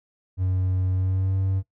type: tone with pitch glide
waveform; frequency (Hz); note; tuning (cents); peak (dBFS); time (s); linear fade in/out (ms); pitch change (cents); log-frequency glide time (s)
triangle; 92.9 to 95.73; F#2 to G2; +7 to -41; -19; 0.37-1.63; 50; +52; 0.92-1.35
effects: noise-tail reverb RT60 0.1 s tail -17 dB re dry